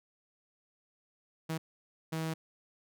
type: tone bursts at uneven times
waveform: sawtooth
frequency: 160.6 Hz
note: E3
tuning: 45 cents flat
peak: -29 dBFS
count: 2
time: 1.49-1.58 / 2.12-2.34 s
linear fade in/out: 10 ms
effects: none